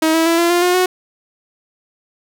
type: tone with pitch steps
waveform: sawtooth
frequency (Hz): 318.1 / 325.7 / 333.5 / 341.5 / 349.7 / 358.1 / 366.7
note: D#4 / E4 / E4 / F4 / F4 / F4 / F#4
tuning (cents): +38 / -21 / +20 / -39 / +2 / +43 / -15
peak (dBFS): -8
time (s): 0.02-0.86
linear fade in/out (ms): 5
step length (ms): 120
effects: none